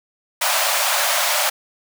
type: high-pass noise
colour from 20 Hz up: pink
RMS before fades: -19 dBFS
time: 0.41-1.5 s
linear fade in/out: 10 ms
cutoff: 560 Hz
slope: 96 dB/octave
effects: none